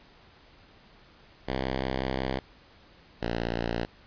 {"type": "tone pair in turn", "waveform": "5% pulse", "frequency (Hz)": [65.41, 57.92], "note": ["C2", "A#1"], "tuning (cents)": [0, -10], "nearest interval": "major second", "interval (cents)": 210, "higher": "first", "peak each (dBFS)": -17, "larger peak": "neither", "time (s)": [[1.47, 2.4], [3.21, 3.86]], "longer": "first", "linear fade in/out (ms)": 20, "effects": ["pink hiss -56 dBFS RMS until 4.06 s", "resampled to 11025 Hz"]}